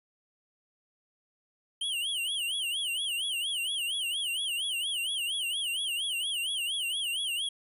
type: tone with vibrato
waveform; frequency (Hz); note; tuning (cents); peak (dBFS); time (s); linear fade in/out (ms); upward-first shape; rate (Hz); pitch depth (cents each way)
square; 3041; F#7; +47; -30; 1.81-7.49; 5; sine; 4.3; 180
effects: resampled to 32000 Hz